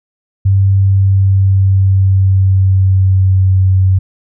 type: tone with pitch glide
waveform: sine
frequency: 97.4 to 94.35 Hz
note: G2 to F#2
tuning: -11 to +34 cents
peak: -6 dBFS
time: 0.45-3.99 s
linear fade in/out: 10 ms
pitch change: -55 cents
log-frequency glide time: 0.74-3.61 s
effects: none